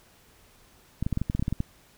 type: clicks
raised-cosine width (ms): 5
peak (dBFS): -14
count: 12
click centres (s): 1.026 / 1.065 / 1.127 / 1.174 / 1.216 / 1.299 / 1.35 / 1.395 / 1.425 / 1.481 / 1.526 / 1.604
effects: pink hiss -58 dBFS RMS until 1.97 s